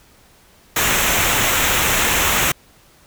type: noise with comb filter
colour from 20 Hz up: pink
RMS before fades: -17 dBFS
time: 0.76-2.52 s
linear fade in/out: 5 ms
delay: 0.21 ms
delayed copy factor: -0.6
effects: pink hiss -51 dBFS RMS until 3.06 s